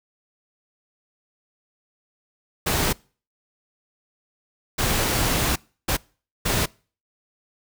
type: noise bursts at uneven times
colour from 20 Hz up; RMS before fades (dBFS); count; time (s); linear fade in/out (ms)
pink; -22; 4; 2.66-2.93 / 4.78-5.56 / 5.88-5.97 / 6.45-6.66; 10
effects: noise-tail reverb RT60 0.4 s tail -25 dB re dry